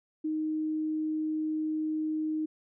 sine tone, 311.1 Hz, D#4, in tune, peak -28 dBFS, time 0.24-2.46 s, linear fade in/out 10 ms, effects none

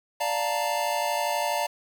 square chord, Bb major seventh, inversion first, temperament equal, 587.3 / 698.5 / 880 / 932.3 Hz, D5 / F5 / A5 / Bb5, 0 / 0 / 0 / 0 cents, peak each -31 dBFS, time 0.2-1.67 s, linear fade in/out 10 ms, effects 8-bit

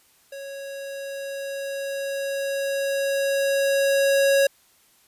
square tone with level ramp, 552 Hz, C#5, 7 cents flat, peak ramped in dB -35 to -16 dBFS, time 0.32-4.47 s, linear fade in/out 5 ms, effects white hiss -59 dBFS RMS until 5.07 s + resampled to 32000 Hz

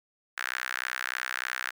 sawtooth tone with high-pass filter, 63.3 Hz, B1, 43 cents sharp, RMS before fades -34 dBFS, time 0.37-1.71 s, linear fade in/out 10 ms, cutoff 1600 Hz, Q 3.8, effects none

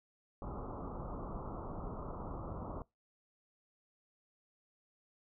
pink low-pass noise, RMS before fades -43 dBFS, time 0.42-2.82 s, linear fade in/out 2 ms, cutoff 1300 Hz, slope 96 dB/octave, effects noise-tail reverb RT60 0.2 s tail -22 dB re dry

